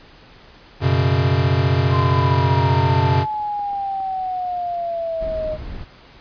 square chord, F# suspended fourth, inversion none, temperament equal, 92.5 / 123.47 / 138.59 Hz, F#2 / B2 / C#3, 0 / 0 / 0 cents, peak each -20 dBFS, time 0.8-3.26 s, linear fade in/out 50 ms
clicks, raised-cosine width 1 ms, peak -29 dBFS, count 9, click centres 0.806 / 0.892 / 1.322 / 2.767 / 3.341 / 3.4 / 3.593 / 3.732 / 4.003 s
sine exponential sweep, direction down, 1046.5 to 616 Hz, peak -21 dBFS, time 1.9-5.58 s, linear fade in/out 50 ms
brown noise, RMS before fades -31 dBFS, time 5.2-5.85 s, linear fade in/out 20 ms
effects pink hiss -46 dBFS RMS until 6.2 s + resampled to 11025 Hz

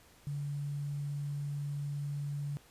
sine tone with quantisation, 143.8 Hz, D3, 36 cents flat, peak -34 dBFS, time 0.27-2.57 s, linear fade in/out 0 ms, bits 10, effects pink hiss -61 dBFS RMS until 2.7 s + resampled to 32000 Hz

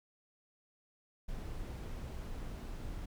brown noise, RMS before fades -42 dBFS, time 1.28-3.06 s, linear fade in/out 10 ms, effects none

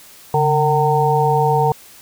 harmonic tone with a mistuned harmonic, 152.3 Hz, D#3, 37 cents flat, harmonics 1 / 3 / 5 / 6, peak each -18 / -18 / -18 / -18 dBFS, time 0.34-1.72 s, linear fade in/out 2 ms, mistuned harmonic 1, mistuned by -120 cents, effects white hiss -43 dBFS RMS until 2.01 s

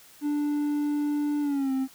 triangle tone with pitch glide, 293.7 to 264.7 Hz, D4 to C4, 0 to +20 cents, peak -22 dBFS, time 0.21-1.88 s, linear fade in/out 50 ms, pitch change -180 cents, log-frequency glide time 1.41-1.72 s, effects white hiss -53 dBFS RMS until 1.94 s

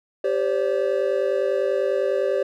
triangle chord, G suspended fourth, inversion none, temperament equal with one note detuned, 392 / 523.3 / 573.3 Hz, G4 / C5 / D5, 0 / 0 / -42 cents, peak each -22 dBFS, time 0.24-2.43 s, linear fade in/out 5 ms, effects none

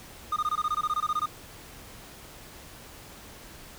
triangle tone bursts, 1225 Hz, D#6, 27 cents flat, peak -22 dBFS, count 15, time 0.32-1.259 s, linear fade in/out 5 ms, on 43 ms, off 21 ms, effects pink hiss -47 dBFS RMS until 3.78 s

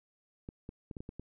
clicks, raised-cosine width 3 ms, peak -29 dBFS, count 7, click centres 0.489 / 0.691 / 0.912 / 0.968 / 1.005 / 1.091 / 1.196 s, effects none

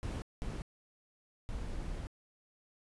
brown noise bursts at uneven times, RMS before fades -39 dBFS, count 3, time 0.03-0.22 / 0.42-0.62 / 1.49-2.07 s, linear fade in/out 0 ms, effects resampled to 24000 Hz

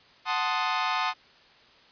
sawtooth chord, F# diminished seventh, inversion none, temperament equal, 740 / 880 / 1046.5 / 1244.5 Hz, F#5 / A5 / C6 / Eb6, 0 / 0 / 0 / 0 cents, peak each -28 / -27 / -27 / -26 dBFS, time 0.25-1.14 s, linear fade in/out 50 ms, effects white hiss -56 dBFS RMS until 1.91 s + resampled to 11025 Hz

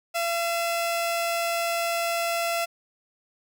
sawtooth tone pair together, 680 / 2608 Hz, F5 / E7, -46 / -19 cents, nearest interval octave + major seventh, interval 2327 cents, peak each -21 / -30 dBFS, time 0.14-2.66 s, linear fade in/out 20 ms, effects none

